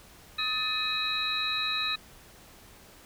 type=tone cluster; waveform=sine; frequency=1262 / 1761 / 2520 / 3877 / 4096 Hz; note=D#6 / A6 / D#7 / B7 / C8; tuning=+24 / +1 / +21 / -33 / -38 cents; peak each=-35 / -38 / -33 / -30 / -37 dBFS; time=0.38-1.96 s; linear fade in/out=10 ms; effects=pink hiss -53 dBFS RMS until 3.05 s